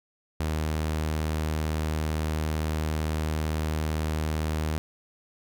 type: tone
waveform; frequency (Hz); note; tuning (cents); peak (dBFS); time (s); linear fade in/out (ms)
sawtooth; 77.78; D#2; 0; -22; 0.4-4.78; 0
effects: none